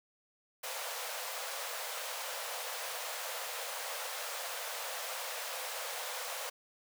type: high-pass noise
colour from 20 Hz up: pink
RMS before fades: -40 dBFS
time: 0.63-6.5 s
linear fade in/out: 10 ms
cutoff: 480 Hz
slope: 96 dB/octave
effects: none